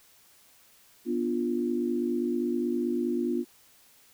sine chord, B diminished, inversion none, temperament equal with one note detuned, 244.2 / 293.7 / 349.2 Hz, B3 / D4 / F4, -19 / 0 / 0 cents, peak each -29 / -33 / -29 dBFS, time 1.05-3.45 s, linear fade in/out 50 ms, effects white hiss -59 dBFS RMS until 4.13 s

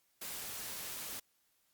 white noise, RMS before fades -43 dBFS, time 0.21-1.2 s, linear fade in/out 10 ms, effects white hiss -75 dBFS RMS until 1.73 s + Opus 48 kbps

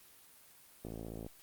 click train, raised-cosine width 2 ms, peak -30 dBFS, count 24, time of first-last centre 0.85-1.264 s, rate 55.5 Hz, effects white hiss -60 dBFS RMS until 1.42 s + Opus 24 kbps

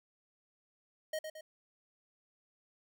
square tone with echo, 625 Hz, D#5, 8 cents sharp, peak -35 dBFS, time 1.13-1.19 s, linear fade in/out 5 ms, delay 110 ms, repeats 2, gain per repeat -6 dB, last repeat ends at 1.41 s, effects none

